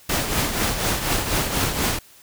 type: noise with tremolo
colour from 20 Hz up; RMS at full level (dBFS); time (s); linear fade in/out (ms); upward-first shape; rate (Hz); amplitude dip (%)
pink; -20; 0.09-1.99; 5; triangle; 4.1; 60
effects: white hiss -50 dBFS RMS until 2.22 s